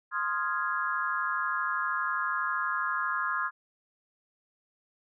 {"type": "chord", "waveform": "sine", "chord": "F minor seventh", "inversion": "second", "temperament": "equal", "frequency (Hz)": [1046.5, 1244.5, 1396.9, 1661.2], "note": ["C6", "Eb6", "F6", "Ab6"], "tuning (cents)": [0, 0, 0, 0], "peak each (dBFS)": -33, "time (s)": [0.11, 3.51], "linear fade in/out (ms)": 50, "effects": []}